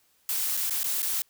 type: noise with dropouts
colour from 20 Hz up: blue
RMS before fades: -28 dBFS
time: 0.29-1.22 s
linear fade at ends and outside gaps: 1 ms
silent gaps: 0.569-0.573 / 0.697-0.707 / 0.832-0.842 / 1.02-1.028 s
effects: white hiss -66 dBFS RMS until 1.29 s